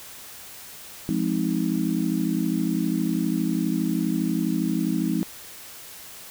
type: chord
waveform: sine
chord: F minor seventh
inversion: none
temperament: just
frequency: 174.61 / 209.5 / 261.9 / 314.3 Hz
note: F3 / Ab3 / C4 / Eb4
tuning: 0 / +15 / +2 / +18 cents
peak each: -27 dBFS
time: 1.09-5.23 s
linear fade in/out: 0 ms
effects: white hiss -42 dBFS RMS until 6.3 s